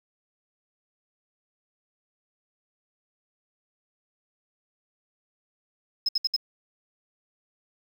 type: tone bursts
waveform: sine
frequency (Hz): 5140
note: E8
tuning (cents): -45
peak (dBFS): -20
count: 4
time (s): 6.06-6.364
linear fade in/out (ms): 5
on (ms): 28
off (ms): 64
effects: tanh soft clip ceiling -16 dBFS + 8-bit